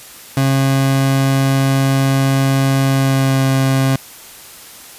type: tone with pitch glide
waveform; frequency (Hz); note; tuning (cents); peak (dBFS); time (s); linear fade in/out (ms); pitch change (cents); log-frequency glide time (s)
30% pulse; 135.4 to 133.84; C#3 to C3; -40 to +40; -9; 0.37-3.96; 2; -20; 2.85-3.46
effects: white hiss -37 dBFS RMS until 4.98 s + resampled to 32000 Hz